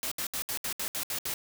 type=noise bursts; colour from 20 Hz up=white; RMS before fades=-33 dBFS; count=9; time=0.03-1.339 s; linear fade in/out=0 ms; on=85 ms; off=68 ms; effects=none